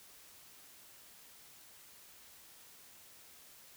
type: silence
effects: white hiss -58 dBFS RMS until 3.76 s